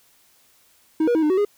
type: tone with pitch steps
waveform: triangle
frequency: 315.8 / 480.2 / 319.3 / 302.4 / 374.8 / 411.4 Hz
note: D#4 / B4 / D#4 / D#4 / F#4 / G#4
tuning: +26 / -49 / +45 / -49 / +22 / -16 cents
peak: -14 dBFS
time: 1-1.45 s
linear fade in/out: 5 ms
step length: 75 ms
effects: white hiss -58 dBFS RMS until 1.57 s